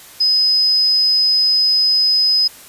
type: tone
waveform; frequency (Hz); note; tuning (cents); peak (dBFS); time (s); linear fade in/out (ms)
sine; 5040; D#8; +21; -11; 0.2-2.48; 10
effects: white hiss -40 dBFS RMS until 2.68 s + resampled to 32000 Hz